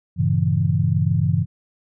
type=chord; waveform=sine; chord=G diminished seventh; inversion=none; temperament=equal; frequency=98 / 116.54 / 138.59 / 164.81 Hz; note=G2 / Bb2 / Db3 / Fb3; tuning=0 / 0 / 0 / 0 cents; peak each=-21 / -24 / -21 / -21 dBFS; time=0.16-1.46 s; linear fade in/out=50 ms; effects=none